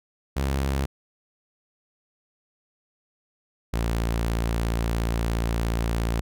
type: tone pair in turn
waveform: sawtooth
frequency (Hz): 68 / 57.04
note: C#2 / A#1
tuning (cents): -33 / -37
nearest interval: minor third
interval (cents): 304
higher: first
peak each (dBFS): -19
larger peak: neither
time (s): 0.36-0.86 / 3.73-6.21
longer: second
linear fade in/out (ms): 10
effects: none